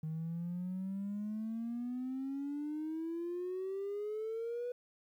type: exponential sweep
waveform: triangle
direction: up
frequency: 155.56 to 493.9 Hz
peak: -33 dBFS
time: 0.03-4.72 s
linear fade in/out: 5 ms
effects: tanh soft clip ceiling -33 dBFS + 12-bit